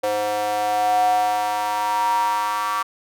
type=tone with high-pass filter sweep; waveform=square; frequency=104.6 Hz; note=G#2; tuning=13 cents sharp; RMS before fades=-21 dBFS; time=0.03-2.83 s; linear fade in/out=10 ms; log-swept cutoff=580 to 1100 Hz; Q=9.5; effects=none